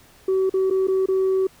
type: tone with dropouts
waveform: sine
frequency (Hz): 380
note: F#4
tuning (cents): +46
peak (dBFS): -15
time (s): 0.28-1.47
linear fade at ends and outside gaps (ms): 5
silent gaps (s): 0.496-0.539 / 0.701-0.708 / 0.872-0.882 / 1.059-1.085
effects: tanh soft clip ceiling -15 dBFS + pink hiss -52 dBFS RMS until 1.6 s